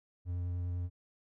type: tone with vibrato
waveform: triangle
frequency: 88.5 Hz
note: F2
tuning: 23 cents sharp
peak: -31 dBFS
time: 0.25-0.9 s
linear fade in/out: 50 ms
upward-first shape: triangle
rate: 10 Hz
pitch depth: 16 cents each way
effects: none